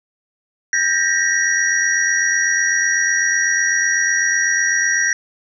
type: tone cluster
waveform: sine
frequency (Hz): 1586 / 1830 / 1918 / 5740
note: G6 / A#6 / A#6 / F8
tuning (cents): +20 / -32 / +49 / +47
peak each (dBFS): -20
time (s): 0.73-5.13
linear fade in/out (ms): 2
effects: none